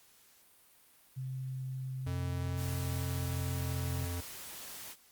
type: tone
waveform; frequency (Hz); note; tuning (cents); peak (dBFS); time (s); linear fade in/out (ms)
sine; 130.81; C3; 0; -36; 1.16-4.06; 20
type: tone with pitch glide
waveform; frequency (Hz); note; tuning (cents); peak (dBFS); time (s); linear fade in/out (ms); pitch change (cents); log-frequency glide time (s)
square; 88.8 to 87.53; F2 to F2; +29 to +4; -36; 2.06-4.21; 10; -25; 2.73-3.82
type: noise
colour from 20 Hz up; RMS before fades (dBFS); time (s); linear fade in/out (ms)
white; -46; 2.56-4.96; 50
effects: white hiss -63 dBFS RMS until 5.11 s + Opus 48 kbps